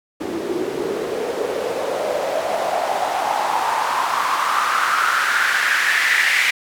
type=noise with band-pass filter sweep; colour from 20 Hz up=white; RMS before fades=-20 dBFS; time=0.2-6.51 s; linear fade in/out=10 ms; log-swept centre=320 to 2100 Hz; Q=4.8; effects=none